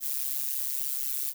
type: noise with amplitude modulation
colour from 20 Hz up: violet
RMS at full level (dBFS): -27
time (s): 0-1.34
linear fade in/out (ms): 50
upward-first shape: sine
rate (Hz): 136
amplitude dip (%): 95
effects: none